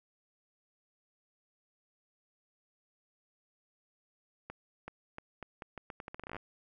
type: accelerating click train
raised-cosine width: 0.5 ms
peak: -27 dBFS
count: 19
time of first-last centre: 4.5-6.366 s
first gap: 380 ms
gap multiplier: 0.8
effects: none